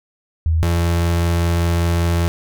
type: tone pair in turn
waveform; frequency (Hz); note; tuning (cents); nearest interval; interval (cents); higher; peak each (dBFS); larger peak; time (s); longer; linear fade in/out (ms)
sine / 35% pulse; 80.6 / 85.11; E2 / F2; -38 / -44; minor second; 94; second; -13; neither; 0.46-0.63 / 0.63-2.28; second; 0
effects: none